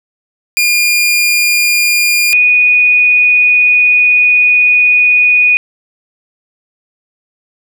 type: tone pair in turn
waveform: sawtooth / sine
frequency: 2413 / 2471 Hz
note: D7 / D#7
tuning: +46 / -13 cents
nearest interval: unison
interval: 41 cents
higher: second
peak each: -5 dBFS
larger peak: neither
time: 0.57-2.33 / 2.33-5.57 s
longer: second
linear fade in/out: 0 ms
effects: none